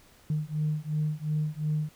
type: beating tone pair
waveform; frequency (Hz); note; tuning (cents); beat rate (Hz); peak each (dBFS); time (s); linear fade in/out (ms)
sine; 151.3 / 154.1; D#3 / D#3; -48 / -16; 2.8; -29 / -29; 0.3-1.89; 2
effects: tanh soft clip ceiling -20 dBFS + pink hiss -58 dBFS RMS until 1.95 s